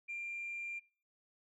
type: tone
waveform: sine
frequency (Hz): 2383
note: D7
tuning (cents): +25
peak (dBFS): -38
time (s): 0.08-0.8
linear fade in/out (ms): 20
effects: noise-tail reverb RT60 0.4 s tail -24 dB re dry + tanh soft clip ceiling -35 dBFS